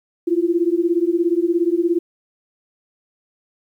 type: beating tone pair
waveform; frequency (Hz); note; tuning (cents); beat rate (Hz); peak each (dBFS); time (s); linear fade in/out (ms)
sine; 334.4 / 351.4; E4 / F4; +25 / +11; 17; -18; 0.27-1.99; 10
effects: 9-bit